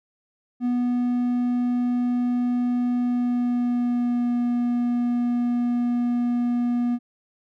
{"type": "tone with pitch glide", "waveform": "triangle", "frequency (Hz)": [244.9, 241.5], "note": ["B3", "B3"], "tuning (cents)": [-14, -39], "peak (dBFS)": -18, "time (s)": [0.6, 6.99], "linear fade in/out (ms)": 50, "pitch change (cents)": -25, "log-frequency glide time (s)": [2.99, 4.33], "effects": []}